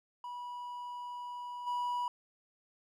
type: tone with level steps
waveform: triangle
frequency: 976 Hz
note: B5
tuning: 21 cents flat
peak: -38 / -30 dBFS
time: 0.24-2.08 s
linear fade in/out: 2 ms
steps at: 1.66 s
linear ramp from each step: 20 ms
effects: none